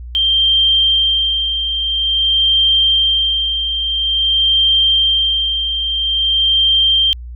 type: tone with tremolo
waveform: sine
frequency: 3163 Hz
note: G7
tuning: 15 cents sharp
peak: -9 dBFS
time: 0.15-7.13 s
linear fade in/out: 0 ms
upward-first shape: sine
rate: 0.49 Hz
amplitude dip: 55%
effects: added 60 Hz sine -27 dBFS peak until 7.35 s